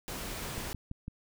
pink noise, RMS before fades -39 dBFS, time 0.08-0.73 s, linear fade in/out 0 ms
click train, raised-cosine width 5 ms, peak -26 dBFS, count 4, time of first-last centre 0.58-1.081 s, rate 5.99 Hz
effects none

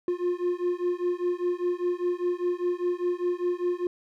triangle beating tone pair, 352.2 / 357.2 Hz, F4 / F4, +15 / +39 cents, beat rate 5 Hz, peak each -26 dBFS, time 0.08-3.87 s, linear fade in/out 2 ms, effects none

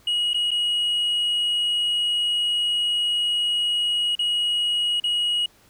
sine tone with dropouts, 2900 Hz, F#7, 35 cents flat, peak -17 dBFS, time 0.07-5.46 s, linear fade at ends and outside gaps 5 ms, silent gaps 0.334-0.343 / 0.508-0.514 / 4.153-4.191 / 5-5.039 s, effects tanh soft clip ceiling -19 dBFS + pink hiss -56 dBFS RMS until 5.69 s

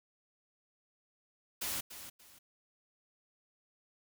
white noise with echo, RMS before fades -37 dBFS, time 1.61-1.81 s, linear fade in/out 10 ms, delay 290 ms, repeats 2, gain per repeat -11 dB, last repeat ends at 2.39 s, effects none

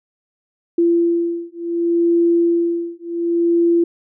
sine beating tone pair, 340 / 340.68 Hz, F4 / F4, -46 / -43 cents, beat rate 0.68 Hz, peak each -17 dBFS, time 0.78-3.84 s, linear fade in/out 5 ms, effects none

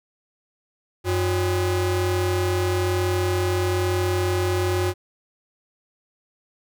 45% pulse ring-modulated tone, 226.9 Hz, A#3, 47 cents flat, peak -17 dBFS, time 1.04-4.94 s, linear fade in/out 50 ms, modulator 134 Hz, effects none

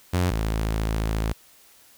sawtooth tone pair in turn, 89.8 / 54.27 Hz, F2 / A1, +49 / -23 cents, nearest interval major sixth, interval 872 cents, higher first, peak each -16 / -19 dBFS, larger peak first, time 0.13-0.31 / 0.31-1.33 s, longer second, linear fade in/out 10 ms, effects white hiss -54 dBFS RMS until 1.97 s

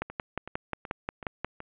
two click trains, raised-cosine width 0.5 ms, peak -24 / -15 dBFS, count 5 / 9, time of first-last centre 0.1-1.604 / 0.02-1.446 s, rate 2.66 / 5.61 Hz, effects resampled to 8000 Hz + 9-bit

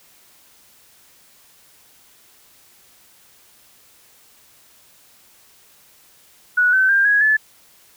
sine tone with pitch steps, 1469 / 1530.5 / 1594.6 / 1661.3 / 1730.9 Hz, F#6 / G6 / G6 / G#6 / A6, -13 / -42 / +29 / 0 / -29 cents, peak -12 dBFS, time 6.57-7.37 s, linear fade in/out 10 ms, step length 160 ms, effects white hiss -52 dBFS RMS until 7.96 s

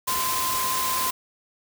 sine tone in noise, 1035 Hz, C6, 19 cents flat, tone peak -26 dBFS, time 0.07-1.11 s, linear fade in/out 10 ms, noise white, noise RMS -27 dBFS, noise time 0.07-1.11 s, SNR -2 dB, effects none

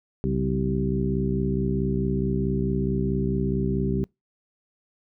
harmonic tone with a mistuned harmonic, 64.6 Hz, C2, 21 cents flat, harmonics 1 / 2 / 3 / 4 / 5 / 6, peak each -30 / -27 / -27 / -31 / -36 / -29 dBFS, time 0.24-4.04 s, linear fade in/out 0 ms, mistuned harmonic 2, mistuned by +99 cents, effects noise-tail reverb RT60 0.2 s tail -26 dB re dry

